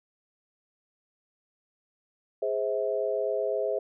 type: chord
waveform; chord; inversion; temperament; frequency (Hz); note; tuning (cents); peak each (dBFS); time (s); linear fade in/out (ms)
sine; Ab augmented; none; equal with one note detuned; 415.3 / 523.3 / 646.8; Ab4 / C5 / E5; 0 / 0 / -33; -30; 2.42-3.79; 5
effects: none